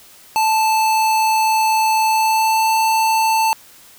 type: tone with pitch glide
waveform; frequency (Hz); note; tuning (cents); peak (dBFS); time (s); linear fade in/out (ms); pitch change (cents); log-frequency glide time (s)
square; 878 to 886.7; A5 to A5; -4 to +13; -14; 0.36-3.53; 0; +17; 2.06-2.79
effects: white hiss -45 dBFS RMS until 3.98 s